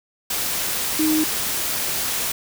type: tone in noise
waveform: sine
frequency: 311.1 Hz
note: D#4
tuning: in tune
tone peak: -17 dBFS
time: 0.99-1.24 s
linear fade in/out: 5 ms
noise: white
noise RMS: -24 dBFS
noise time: 0.3-2.32 s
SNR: +4 dB
effects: none